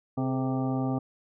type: harmonic tone with a mistuned harmonic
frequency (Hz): 130.81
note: C3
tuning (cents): 0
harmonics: 1 / 2 / 3 / 4 / 5 / 6 / 7 / 9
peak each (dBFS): -30 / -28 / -39 / -40 / -39 / -37 / -47 / -43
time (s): 0.17-0.99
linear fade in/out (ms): 10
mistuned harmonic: 3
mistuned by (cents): +110
effects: none